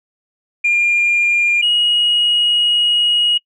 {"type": "tone pair in turn", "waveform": "sine", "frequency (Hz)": [2404, 2892], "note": ["D7", "F#7"], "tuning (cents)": [40, -40], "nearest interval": "minor third", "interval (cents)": 320, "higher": "second", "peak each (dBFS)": -10, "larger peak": "neither", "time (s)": [[0.64, 1.62], [1.62, 3.38]], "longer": "second", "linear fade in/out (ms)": 10, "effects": ["noise-tail reverb RT60 0.1 s tail -25 dB re dry", "tanh soft clip ceiling -8 dBFS"]}